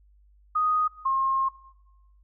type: tone pair in turn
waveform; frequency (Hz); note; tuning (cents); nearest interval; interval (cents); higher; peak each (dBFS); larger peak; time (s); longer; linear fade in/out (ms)
sine; 1244.5 / 1069.8; D#6 / C6; 0 / +38; minor third; 262; first; -21; neither; 0.55-0.88 / 1.05-1.49; second; 10
effects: noise-tail reverb RT60 0.9 s tail -18 dB re dry + added 50 Hz sine -55 dBFS peak until 2.23 s